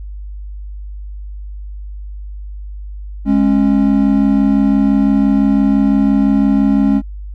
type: tone pair together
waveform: triangle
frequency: 207.7 / 273.6 Hz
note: G#3 / C#4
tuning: 0 / -23 cents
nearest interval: perfect fourth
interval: 477 cents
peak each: -10 dBFS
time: 3.25-7.02 s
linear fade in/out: 50 ms
effects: added 50 Hz sine -25 dBFS peak until 7.34 s